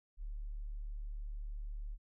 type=tone; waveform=sine; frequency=36.71 Hz; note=D1; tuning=in tune; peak=-39 dBFS; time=0.17-1.98 s; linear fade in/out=50 ms; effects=none